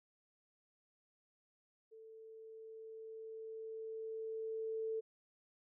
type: tone with level ramp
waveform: sine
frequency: 443.7 Hz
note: A4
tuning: 14 cents sharp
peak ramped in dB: -54 to -36 dBFS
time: 1.91-5.01 s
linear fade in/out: 20 ms
effects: none